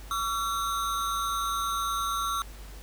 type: ring-modulated tone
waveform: square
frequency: 1244.5 Hz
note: D#6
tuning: in tune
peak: -25 dBFS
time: 0.11-2.42 s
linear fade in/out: 0 ms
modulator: 110 Hz
effects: added 50 Hz sine -42 dBFS peak until 2.82 s + pink hiss -50 dBFS RMS until 2.82 s